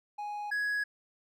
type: tone pair in turn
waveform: triangle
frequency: 830.6 / 1670.8 Hz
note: G#5 / G#6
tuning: 0 / +10 cents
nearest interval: octave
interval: 1210 cents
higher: second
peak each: -33 / -27 dBFS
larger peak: second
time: 0.18-0.51 / 0.51-0.84 s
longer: neither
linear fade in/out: 10 ms
effects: none